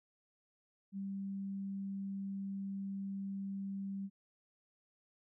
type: tone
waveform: sine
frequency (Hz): 196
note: G3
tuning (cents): 0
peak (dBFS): -38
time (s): 0.92-4.1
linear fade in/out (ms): 50
effects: none